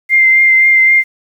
sine tone with vibrato, 2094 Hz, C7, 1 cent sharp, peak -5 dBFS, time 0.09-1.04 s, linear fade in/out 50 ms, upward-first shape triangle, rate 3.8 Hz, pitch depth 20 cents each way, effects 7-bit

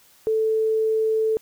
sine tone, 440 Hz, A4, in tune, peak -18 dBFS, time 0.27-1.37 s, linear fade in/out 0 ms, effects white hiss -55 dBFS RMS until 1.41 s

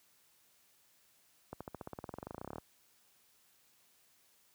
accelerating click train, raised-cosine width 1 ms, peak -28 dBFS, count 24, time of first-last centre 1.53-2.583 s, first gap 76 ms, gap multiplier 0.95, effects white hiss -69 dBFS RMS until 4.54 s + high-pass 60 Hz 12 dB/octave

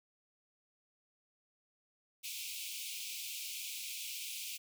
pink high-pass noise, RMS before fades -43 dBFS, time 2.23-4.58 s, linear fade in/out 20 ms, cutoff 2300 Hz, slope 96 dB/octave, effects none

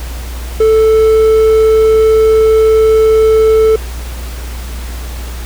triangle tone, 440 Hz, A4, in tune, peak -3 dBFS, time 0.6-3.76 s, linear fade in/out 5 ms, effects added 60 Hz sine -20 dBFS peak until 5.45 s + pink hiss -30 dBFS RMS until 5.45 s

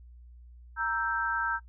sine chord, E diminished, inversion second, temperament equal, 932.3 / 1318.5 / 1568 Hz, Bb5 / E6 / G6, 0 / 0 / 0 cents, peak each -33 / -32 / -30 dBFS, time 0.76-1.6 s, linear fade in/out 50 ms, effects noise-tail reverb RT60 0.1 s tail -19 dB re dry + added 60 Hz sine -48 dBFS peak until 1.68 s

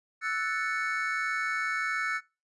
triangle chord, F# minor seventh, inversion third, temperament equal, 1318.5 / 1480 / 1760 / 2217 Hz, E6 / F#6 / A6 / C#7, 0 / 0 / 0 / 0 cents, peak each -32 dBFS, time 0.21-2.21 s, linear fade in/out 50 ms, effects noise-tail reverb RT60 0.3 s tail -24 dB re dry + resampled to 24000 Hz

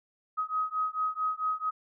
sine beating tone pair, 1261 / 1265.5 Hz, D#6 / D#6, +23 / +29 cents, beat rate 4.5 Hz, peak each -31 dBFS, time 0.37-1.71 s, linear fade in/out 20 ms, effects none

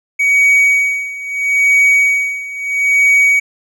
triangle tone with tremolo, 2257 Hz, C#7, 31 cents sharp, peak -5 dBFS, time 0.19-3.4 s, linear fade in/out 10 ms, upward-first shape sine, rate 0.76 Hz, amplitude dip 85%, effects none

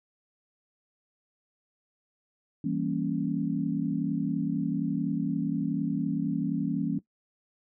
sine chord, E diminished seventh, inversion none, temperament equal, 164.81 / 196 / 233.1 / 277.2 Hz, E3 / G3 / Bb3 / Db4, 0 / 0 / 0 / 0 cents, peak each -32 / -33 / -32 / -30 dBFS, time 2.64-6.99 s, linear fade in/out 5 ms, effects noise-tail reverb RT60 0.1 s tail -18 dB re dry

